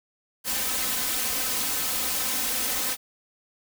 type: noise with comb filter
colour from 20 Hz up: white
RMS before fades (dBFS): -27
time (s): 0.44-2.97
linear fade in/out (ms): 50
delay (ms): 3.9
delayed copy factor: +1
effects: none